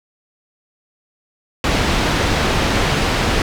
pink low-pass noise, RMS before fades -17 dBFS, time 1.64-3.42 s, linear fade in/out 2 ms, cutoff 4500 Hz, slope 12 dB/octave, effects none

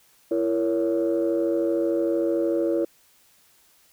sine chord, A# diminished, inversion second, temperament just, 335.6 / 466.2 / 559.4 Hz, E4 / A#4 / C#5, +31 / 0 / +16 cents, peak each -22 / -26 / -25 dBFS, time 0.31-2.85 s, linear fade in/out 5 ms, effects tanh soft clip ceiling -14 dBFS + white hiss -59 dBFS RMS until 3.92 s

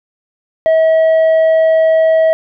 sine tone with tanh clipping, 643 Hz, E5, 43 cents flat, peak -8 dBFS, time 0.66-2.33 s, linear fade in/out 0 ms, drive 4 dB, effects none

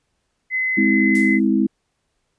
sine tone, 2038 Hz, C7, 46 cents flat, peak -18 dBFS, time 0.5-1.4 s, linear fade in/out 50 ms
sine chord, Ab augmented, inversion none, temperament just, 207.7 / 259.6 / 324.5 Hz, Ab3 / C4 / E4, 0 / -13 / -27 cents, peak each -18 / -19 / -19 dBFS, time 0.77-1.67 s, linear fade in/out 10 ms
violet noise with exponential decay, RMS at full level -26 dBFS, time 1.15-1.48 s, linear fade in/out 1 ms, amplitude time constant 71 ms
effects pink hiss -71 dBFS RMS until 2.38 s + resampled to 22050 Hz

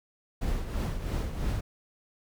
brown noise with tremolo, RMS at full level -28 dBFS, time 0.41-1.61 s, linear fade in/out 10 ms, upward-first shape triangle, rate 3 Hz, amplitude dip 65%, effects none

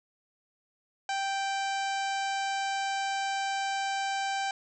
harmonic tone with a mistuned harmonic, 784 Hz, G5, in tune, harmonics 1 / 2 / 3 / 4 / 5 / 6 / 7 / 8 / 9 / 10, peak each -30 / -36 / -40 / -42 / -44 / -46 / -47 / -48 / -49 / -50 dBFS, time 1.09-4.51 s, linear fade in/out 2 ms, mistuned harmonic 4, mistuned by -35 cents, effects none

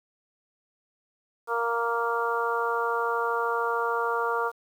harmonic tone, 233.1 Hz, A#3, in tune, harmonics 2 / 3 / 4 / 5 / 6, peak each -29 / -35 / -30 / -30 / -31 dBFS, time 1.47-4.52 s, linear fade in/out 50 ms, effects 9-bit

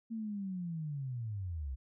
sine linear sweep, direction down, 229.5 to 61.4 Hz, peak -36 dBFS, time 0.1-1.76 s, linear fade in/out 20 ms, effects none

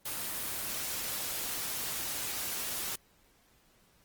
white noise, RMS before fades -36 dBFS, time 0.05-2.96 s, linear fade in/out 10 ms, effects pink hiss -66 dBFS RMS until 4.04 s + Opus 24 kbps

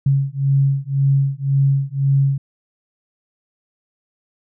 sine beating tone pair, 136.8 / 138.7 Hz, C#3 / C#3, -23 / +1 cents, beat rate 1.9 Hz, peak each -17 dBFS, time 0.06-2.38 s, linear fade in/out 5 ms, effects none

